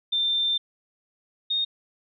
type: tone pair in turn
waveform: sine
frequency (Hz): 3580 / 3696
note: A7 / A#7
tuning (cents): +29 / -16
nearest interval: minor second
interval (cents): 55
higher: second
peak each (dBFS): -21 / -22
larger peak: first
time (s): 0.12-0.58 / 1.5-1.65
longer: first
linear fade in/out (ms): 10
effects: none